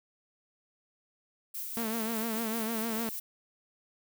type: noise with tremolo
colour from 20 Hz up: violet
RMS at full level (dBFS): -37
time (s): 1.54-3.2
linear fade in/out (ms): 10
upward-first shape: triangle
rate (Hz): 5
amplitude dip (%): 30
type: tone with vibrato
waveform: sawtooth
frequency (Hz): 224.7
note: A3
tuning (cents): +37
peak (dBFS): -28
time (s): 1.77-3.09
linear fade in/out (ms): 0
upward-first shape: triangle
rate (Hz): 6.6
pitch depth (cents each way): 77
effects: none